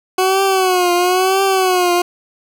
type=tone with vibrato; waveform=20% pulse; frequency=370 Hz; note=F#4; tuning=in tune; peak=-7 dBFS; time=0.18-2.02 s; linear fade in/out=5 ms; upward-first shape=triangle; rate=1 Hz; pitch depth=98 cents each way; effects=none